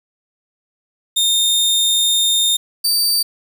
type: tone pair in turn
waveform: sawtooth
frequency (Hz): 3651 / 4631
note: A#7 / D8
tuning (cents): -37 / -25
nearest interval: major third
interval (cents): 412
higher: second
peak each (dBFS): -10 / -11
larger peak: first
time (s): 1.16-2.57 / 2.84-3.23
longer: first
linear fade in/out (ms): 10
effects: 8-bit